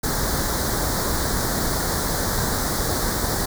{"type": "band-stop noise", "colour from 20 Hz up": "pink", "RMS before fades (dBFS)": -23, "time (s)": [0.03, 3.46], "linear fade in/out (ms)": 10, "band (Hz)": [1900, 3800], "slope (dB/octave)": 48, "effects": []}